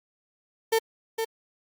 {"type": "tone with echo", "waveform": "35% pulse", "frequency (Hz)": 450, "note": "A4", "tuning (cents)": 39, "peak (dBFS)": -18, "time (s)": [0.72, 0.79], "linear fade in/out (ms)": 10, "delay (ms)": 460, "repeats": 1, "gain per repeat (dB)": -6, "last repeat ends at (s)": 1.25, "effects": ["Opus 48 kbps"]}